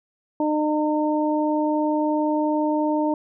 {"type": "harmonic tone", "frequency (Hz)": 303.8, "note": "D#4", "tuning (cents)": -41, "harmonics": [1, 2, 3], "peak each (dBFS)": [-21, -25, -26], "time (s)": [0.4, 3.14], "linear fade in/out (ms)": 2, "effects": []}